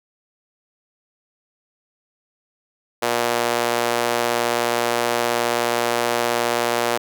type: tone with high-pass filter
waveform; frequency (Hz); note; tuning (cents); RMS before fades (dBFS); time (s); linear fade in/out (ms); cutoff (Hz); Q
sawtooth; 119; A#2; +36; -21; 3.02-6.98; 10; 530; 1.2
effects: none